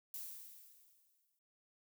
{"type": "noise with exponential decay", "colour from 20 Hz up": "violet", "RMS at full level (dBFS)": -44, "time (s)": [0.14, 1.39], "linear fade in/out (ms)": 2, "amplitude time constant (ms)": 270, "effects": ["noise-tail reverb RT60 0.3 s tail -26 dB re dry"]}